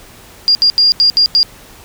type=tone bursts at uneven times; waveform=sine; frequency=4813 Hz; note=D8; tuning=42 cents sharp; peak=-6 dBFS; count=6; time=0.48-0.55 / 0.62-0.7 / 0.78-0.92 / 1-1.1 / 1.17-1.26 / 1.35-1.43 s; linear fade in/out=0 ms; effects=pink hiss -39 dBFS RMS until 1.84 s